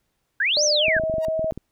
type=exponential two-way sweep; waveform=sine; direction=up then down; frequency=1521 to 6420 to 1521 Hz; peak=-18 dBFS; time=0.4-0.99 s; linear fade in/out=5 ms; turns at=0.64 s
type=tone with pitch glide; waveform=sine; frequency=596 to 638.8 Hz; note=D5 to D#5; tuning=+25 to +45 cents; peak=-21 dBFS; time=0.57-1.51 s; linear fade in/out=0 ms; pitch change=+120 cents; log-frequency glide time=0.79-0.88 s
type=clicks; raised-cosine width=3 ms; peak=-20 dBFS; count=12; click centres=0.883 / 0.966 / 0.998 / 1.037 / 1.098 / 1.14 / 1.183 / 1.284 / 1.394 / 1.444 / 1.523 / 1.576 s
type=tone with exponential growth; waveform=sawtooth; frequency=943 Hz; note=A#5; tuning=20 cents sharp; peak=-28 dBFS; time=1.18-1.25 s; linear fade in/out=0 ms; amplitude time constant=15 ms
effects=pink hiss -73 dBFS RMS until 1.71 s